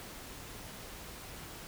silence, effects pink hiss -47 dBFS RMS until 1.67 s

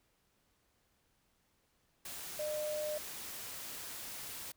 sine tone in noise, 605 Hz, D#5, 49 cents flat, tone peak -35 dBFS, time 2.39-2.98 s, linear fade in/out 5 ms, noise white, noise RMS -45 dBFS, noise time 2.05-4.52 s, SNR +7 dB, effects pink hiss -75 dBFS RMS until 4.56 s

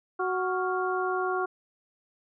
harmonic tone with a mistuned harmonic, 370 Hz, F#4, in tune, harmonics 1 / 2 / 3 / 4, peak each -29 / -32 / -32 / -33 dBFS, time 0.19-1.46 s, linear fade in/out 10 ms, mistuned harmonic 4, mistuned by -100 cents, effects none

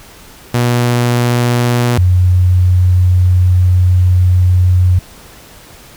sawtooth / sine tone pair in turn, 121 / 90.65 Hz, B2 / F#2, -35 / -35 cents, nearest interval perfect fourth, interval 500 cents, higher first, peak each -6 dBFS, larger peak neither, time 0.54-1.98 / 1.98-4.99 s, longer second, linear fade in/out 5 ms, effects pink hiss -38 dBFS RMS until 5.96 s

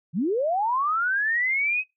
sine linear sweep, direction up, 140 to 2566 Hz, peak -21 dBFS, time 0.13-1.84 s, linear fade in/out 50 ms, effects noise-tail reverb RT60 0.2 s tail -25 dB re dry

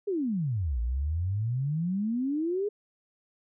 sine exponential two-way sweep, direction down then up, 425 to 56 to 425 Hz, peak -26 dBFS, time 0.07-2.69 s, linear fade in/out 10 ms, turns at 0.8 s, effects none

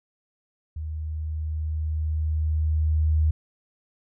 sine tone with level ramp, 77.78 Hz, D#2, in tune, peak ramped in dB -29 to -17 dBFS, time 0.76-3.31 s, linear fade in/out 5 ms, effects none

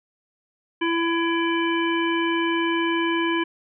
harmonic tone, 334.4 Hz, E4, 25 cents sharp, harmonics 1 / 3 / 5 / 7 / 9, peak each -22 / -27 / -29 / -30 / -32 dBFS, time 0.81-3.44 s, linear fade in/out 10 ms, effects none

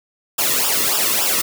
white noise with flanger, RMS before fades -18 dBFS, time 0.38-1.42 s, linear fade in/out 10 ms, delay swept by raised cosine 0.47 to 1.33 ms, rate 3.5 Hz, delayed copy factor -0.85, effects none

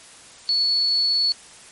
sine tone, 4415 Hz, C#8, 8 cents flat, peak -17 dBFS, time 0.49-1.32 s, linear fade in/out 0 ms, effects white hiss -45 dBFS RMS until 1.71 s + MP3 48 kbps

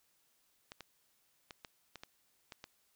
clicks, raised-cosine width 0.2 ms, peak -29 dBFS, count 8, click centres 0.719 / 0.807 / 1.508 / 1.648 / 1.957 / 2.035 / 2.522 / 2.641 s, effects white hiss -74 dBFS RMS until 2.95 s

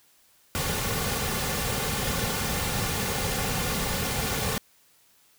pink noise with comb filter, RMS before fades -28 dBFS, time 0.55-4.58 s, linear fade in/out 0 ms, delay 3.1 ms, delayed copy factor -0.6, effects white hiss -61 dBFS RMS until 5.38 s

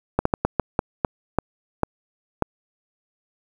slowing click train, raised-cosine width 1 ms, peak -4 dBFS, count 10, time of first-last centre 0.19-2.423 s, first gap 64 ms, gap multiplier 1.32, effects 7-bit

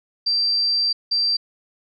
sine tone bursts at uneven times, 4699 Hz, D8, in tune, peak -17 dBFS, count 2, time 0.26-0.93 / 1.11-1.37 s, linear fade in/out 10 ms, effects none

